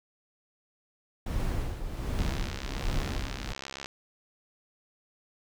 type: noise with tremolo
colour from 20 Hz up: brown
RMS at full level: -29 dBFS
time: 1.26-3.53 s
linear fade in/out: 5 ms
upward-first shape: sine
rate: 1.3 Hz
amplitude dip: 60%
type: click train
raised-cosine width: 0.2 ms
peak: -20 dBFS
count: 114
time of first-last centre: 2.19-3.859 s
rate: 67.7 Hz
effects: none